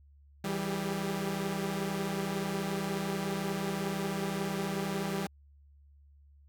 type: tone cluster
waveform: sawtooth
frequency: 163.7 / 194.9 / 395.2 / 411.8 Hz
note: E3 / G3 / G4 / G#4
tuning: -12 / -10 / +14 / -15 cents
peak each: -33 / -30 / -37 / -39 dBFS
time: 0.44-5.27 s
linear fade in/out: 5 ms
effects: added 71 Hz sine -56 dBFS peak until 6.48 s